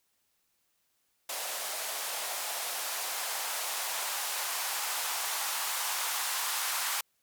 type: noise with band-pass filter sweep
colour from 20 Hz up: violet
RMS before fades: -34 dBFS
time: 1.29-7.01 s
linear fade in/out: 5 ms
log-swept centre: 620 to 1000 Hz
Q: 2
effects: white hiss -75 dBFS RMS until 7.22 s